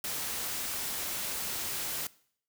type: noise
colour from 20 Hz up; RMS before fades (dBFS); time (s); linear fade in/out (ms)
white; -35; 0.04-2.07; 2
effects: noise-tail reverb RT60 0.6 s tail -21 dB re dry